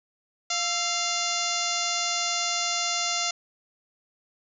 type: harmonic tone with a mistuned harmonic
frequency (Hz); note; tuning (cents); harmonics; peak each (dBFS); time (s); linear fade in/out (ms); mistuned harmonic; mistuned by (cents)
698.5; F5; 0; 1 / 2 / 3 / 4 / 5 / 6 / 7 / 8 / 9 / 10; -34 / -34 / -34 / -34 / -34 / -34 / -34 / -34 / -34 / -34; 0.5-3.31; 5; 2; -65
effects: none